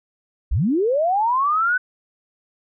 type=linear sweep; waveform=sine; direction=up; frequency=38.36 to 1519 Hz; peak=-16 dBFS; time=0.51-1.78 s; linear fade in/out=10 ms; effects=none